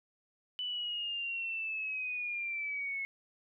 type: linear sweep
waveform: sine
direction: down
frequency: 2992 to 2178 Hz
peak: -34 dBFS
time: 0.59-3.05 s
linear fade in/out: 0 ms
effects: none